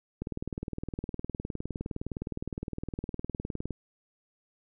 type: click train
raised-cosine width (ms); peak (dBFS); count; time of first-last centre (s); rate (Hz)
3; -21; 69; 0.22-3.707; 19.5
effects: none